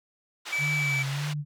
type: band-pass noise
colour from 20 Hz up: white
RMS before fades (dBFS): -38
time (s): 0.45-1.34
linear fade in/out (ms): 20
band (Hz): 600 to 3900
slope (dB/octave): 12
type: tone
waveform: triangle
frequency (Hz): 2307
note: D7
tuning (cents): -31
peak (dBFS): -24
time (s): 0.52-1.03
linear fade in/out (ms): 10
type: tone with vibrato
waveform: sine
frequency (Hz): 142.5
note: C#3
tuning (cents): +48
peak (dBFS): -28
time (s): 0.58-1.45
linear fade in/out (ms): 50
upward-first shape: sine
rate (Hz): 1.7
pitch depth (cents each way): 84
effects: none